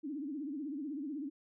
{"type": "tone with vibrato", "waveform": "sine", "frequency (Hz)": 289.2, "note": "D4", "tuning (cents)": -27, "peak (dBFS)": -37, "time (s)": [0.03, 1.3], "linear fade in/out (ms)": 20, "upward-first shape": "triangle", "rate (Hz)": 16, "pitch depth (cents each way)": 200, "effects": []}